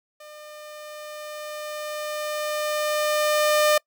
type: tone with level ramp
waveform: sawtooth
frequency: 603 Hz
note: D5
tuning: 46 cents sharp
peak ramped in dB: -38 to -12 dBFS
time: 0.2-3.78 s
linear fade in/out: 5 ms
effects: noise-tail reverb RT60 0.1 s tail -26 dB re dry